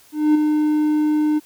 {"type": "tone with ADSR envelope", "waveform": "triangle", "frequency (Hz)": 303.2, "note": "D#4", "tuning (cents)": -45, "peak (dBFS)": -8, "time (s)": [0.12, 1.4], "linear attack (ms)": 230, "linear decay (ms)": 7, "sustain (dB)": -5, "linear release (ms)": 25, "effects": ["white hiss -51 dBFS RMS until 1.45 s"]}